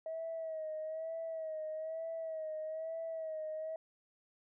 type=tone with vibrato; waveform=sine; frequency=639 Hz; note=D#5; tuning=46 cents sharp; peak=-37 dBFS; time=0.06-3.76 s; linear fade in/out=2 ms; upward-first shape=sine; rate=1.1 Hz; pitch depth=46 cents each way; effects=tanh soft clip ceiling -33 dBFS